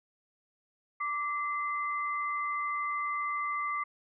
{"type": "tone pair together", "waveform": "sine", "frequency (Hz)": [1167, 2054], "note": ["D6", "C7"], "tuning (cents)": [-11, -33], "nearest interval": "minor seventh", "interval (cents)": 978, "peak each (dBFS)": [-31, -36], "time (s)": [1, 3.84], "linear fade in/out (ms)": 10, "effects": []}